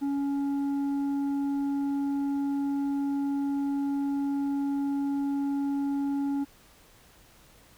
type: tone with tanh clipping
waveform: triangle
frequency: 280 Hz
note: C#4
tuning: 18 cents sharp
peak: -27 dBFS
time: 0.01-6.45 s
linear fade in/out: 20 ms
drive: 10 dB
effects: pink hiss -57 dBFS RMS until 7.77 s